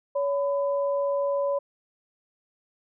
sine tone pair together, 563 / 1003.2 Hz, C#5 / B5, +27 / +27 cents, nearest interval minor seventh, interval 1000 cents, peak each -23 / -33 dBFS, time 0.15-1.59 s, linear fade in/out 10 ms, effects none

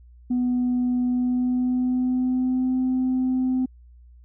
sine tone with pitch glide, 248 to 256.9 Hz, B3 to C4, +7 to -32 cents, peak -18 dBFS, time 0.3-3.66 s, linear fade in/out 10 ms, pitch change +61 cents, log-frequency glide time 1.08-2.76 s, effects tanh soft clip ceiling -17 dBFS + added 60 Hz sine -46 dBFS peak until 4.24 s

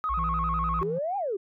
sine tone with vibrato, 1174.7 Hz, D6, in tune, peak -25 dBFS, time 0.04-0.83 s, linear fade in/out 0 ms, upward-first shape square, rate 10 Hz, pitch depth 120 cents each way
sine tone, 58.8 Hz, A#1, 16 cents sharp, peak -29 dBFS, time 0.09-0.83 s, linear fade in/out 20 ms
triangle tone with pitch glide, 164.81 to 165.96 Hz, E3 to E3, 0 to +12 cents, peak -30 dBFS, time 0.17-0.99 s, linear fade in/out 10 ms, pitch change +12 cents, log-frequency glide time 0.62-0.73 s
sine exponential two-way sweep, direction up then down, 367.2 to 830.6 to 367.2 Hz, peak -26 dBFS, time 0.81-1.37 s, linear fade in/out 10 ms, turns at 1.17 s
effects tanh soft clip ceiling -18 dBFS

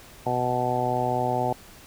harmonic tone, 124.2 Hz, B2, 10 cents sharp, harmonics 1 / 2 / 3 / 4 / 5 / 6 / 7, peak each -31 / -33 / -32 / -32 / -30 / -27 / -29 dBFS, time 0.26-1.53 s, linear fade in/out 5 ms, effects pink hiss -48 dBFS RMS until 1.86 s

